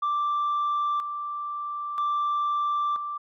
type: tone with tremolo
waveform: sine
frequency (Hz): 1174.7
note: D6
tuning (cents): 0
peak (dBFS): -21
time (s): 0.02-3.18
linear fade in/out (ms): 10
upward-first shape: square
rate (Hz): 0.51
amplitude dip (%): 60
effects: tanh soft clip ceiling -21 dBFS